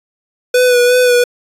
square tone with vibrato, 493.9 Hz, B4, in tune, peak -8 dBFS, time 0.54-1.24 s, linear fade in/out 5 ms, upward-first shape sine, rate 2.8 Hz, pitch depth 27 cents each way, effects resampled to 32000 Hz

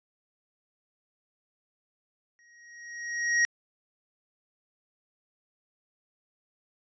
square tone with exponential growth, 1889 Hz, A#6, 22 cents sharp, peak -20 dBFS, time 2.39-3.45 s, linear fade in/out 0 ms, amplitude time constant 230 ms, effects resampled to 16000 Hz

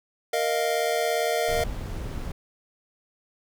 square chord, Bb suspended fourth, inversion none, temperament just, 466.2 / 621.6 / 699.2 Hz, Bb4 / Eb5 / F5, 0 / -2 / +2 cents, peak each -28 dBFS, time 0.33-1.64 s, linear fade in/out 5 ms
brown noise, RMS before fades -32 dBFS, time 1.48-2.32 s, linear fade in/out 5 ms
effects none

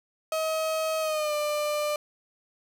35% pulse tone with pitch glide, 635 to 595.9 Hz, D#5 to D5, +35 to +25 cents, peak -24 dBFS, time 0.32-1.96 s, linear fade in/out 2 ms, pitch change -110 cents, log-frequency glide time 1-1.34 s, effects none

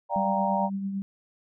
sine chord, G minor seventh, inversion second, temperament equal, 587.3 / 698.5 / 784 / 932.3 Hz, D5 / F5 / G5 / Bb5, 0 / 0 / 0 / 0 cents, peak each -30 / -32 / -29 / -27 dBFS, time 0.09-0.7 s, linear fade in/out 50 ms
sine tone with tremolo, 196 Hz, G3, in tune, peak -26 dBFS, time 0.16-1.02 s, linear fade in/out 0 ms, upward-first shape triangle, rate 8.9 Hz, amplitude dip 45%
effects none

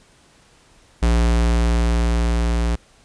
square tone with level ramp, 58 Hz, A#1, 8 cents flat, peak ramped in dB -14 to -18 dBFS, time 1.02-2.76 s, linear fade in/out 10 ms, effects pink hiss -53 dBFS RMS until 3.04 s + resampled to 22050 Hz

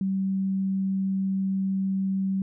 sine tone, 192.4 Hz, G3, 32 cents flat, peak -23 dBFS, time 0.01-2.42 s, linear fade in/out 2 ms, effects none

